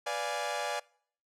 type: chord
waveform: sawtooth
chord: B diminished seventh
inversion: none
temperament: equal with one note detuned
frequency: 493.9 / 585.3 / 698.5 / 830.6 Hz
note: B4 / D5 / F5 / Ab5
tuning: 0 / -6 / 0 / 0 cents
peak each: -37 / -32 / -35 / -32 dBFS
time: 0.06-0.8 s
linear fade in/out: 10 ms
effects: noise-tail reverb RT60 0.6 s tail -25 dB re dry + low-pass 9000 Hz 12 dB/octave